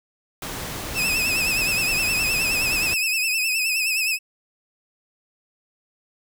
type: noise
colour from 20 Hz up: pink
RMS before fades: -31 dBFS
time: 0.42-2.94 s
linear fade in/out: 2 ms
type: tone with vibrato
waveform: sawtooth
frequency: 2580 Hz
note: E7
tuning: 38 cents flat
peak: -17 dBFS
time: 0.94-4.19 s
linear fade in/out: 50 ms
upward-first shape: triangle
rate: 9.6 Hz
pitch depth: 89 cents each way
effects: none